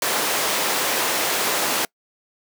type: high-pass noise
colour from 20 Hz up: pink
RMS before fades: -22 dBFS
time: 0.02-1.85 s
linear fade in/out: 2 ms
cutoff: 420 Hz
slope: 12 dB/octave
effects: noise-tail reverb RT60 0.1 s tail -26 dB re dry